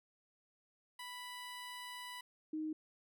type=tone pair in turn; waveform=15% pulse / sine; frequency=988 / 311.2 Hz; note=B5 / D#4; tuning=0 / 0 cents; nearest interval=octave + minor sixth; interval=2000 cents; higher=first; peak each=-39 / -37 dBFS; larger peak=second; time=0.99-2.21 / 2.53-2.73 s; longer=first; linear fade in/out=5 ms; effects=none